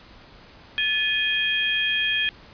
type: tone cluster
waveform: sine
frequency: 1734 / 2486 / 3238 Hz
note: A6 / D#7 / G#7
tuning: -26 / -2 / -45 cents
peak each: -26 / -25 / -24 dBFS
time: 0.78-2.29 s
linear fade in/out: 0 ms
effects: pink hiss -48 dBFS RMS until 2.53 s + resampled to 11025 Hz